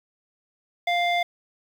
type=tone with low-pass filter; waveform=square; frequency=698.5 Hz; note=F5; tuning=in tune; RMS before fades=-23 dBFS; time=0.87-1.23 s; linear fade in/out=5 ms; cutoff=2900 Hz; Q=5.3; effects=8-bit